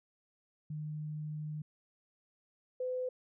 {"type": "tone pair in turn", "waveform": "sine", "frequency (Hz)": [152.2, 506.9], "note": ["D#3", "B4"], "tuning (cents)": [-38, 45], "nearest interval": "octave + major sixth", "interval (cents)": 2083, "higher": "second", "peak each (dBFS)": [-37, -33], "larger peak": "second", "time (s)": [[0.7, 1.62], [2.8, 3.09]], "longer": "first", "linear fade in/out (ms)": 5, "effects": []}